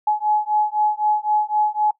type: beating tone pair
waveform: sine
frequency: 845 / 848.9 Hz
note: G#5 / G#5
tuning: +30 / +38 cents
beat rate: 3.9 Hz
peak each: -20 dBFS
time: 0.07-1.91 s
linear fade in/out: 5 ms
effects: noise-tail reverb RT60 0.1 s tail -19 dB re dry